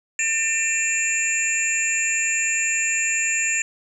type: tone cluster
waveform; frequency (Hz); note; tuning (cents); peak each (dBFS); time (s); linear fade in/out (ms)
sine; 1803 / 2381 / 2678 / 6950 / 7380; A6 / D7 / E7 / A8 / A#8; +42 / +23 / +27 / -22 / -18; -26; 0.19-3.62; 2
effects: 9-bit